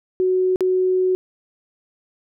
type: tone with dropouts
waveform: sine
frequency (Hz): 370.4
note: F#4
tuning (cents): +2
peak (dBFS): -15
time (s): 0.2-1.15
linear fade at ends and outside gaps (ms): 0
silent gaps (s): 0.559-0.607
effects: none